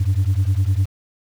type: beating tone pair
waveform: sine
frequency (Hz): 91.3 / 101.2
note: F#2 / G#2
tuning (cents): -23 / -44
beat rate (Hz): 9.9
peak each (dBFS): -16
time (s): 0-0.86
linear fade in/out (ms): 10
effects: tanh soft clip ceiling -12 dBFS + 7-bit